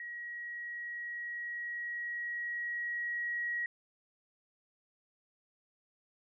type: tone with level ramp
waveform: sine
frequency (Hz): 1905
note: A#6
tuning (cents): +37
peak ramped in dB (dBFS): -40 to -32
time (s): 0-3.66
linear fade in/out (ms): 2
effects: none